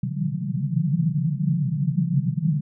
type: band-pass noise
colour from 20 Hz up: white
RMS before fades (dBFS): -23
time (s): 0.03-2.61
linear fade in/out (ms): 5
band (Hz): 130 to 190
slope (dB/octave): 96
effects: none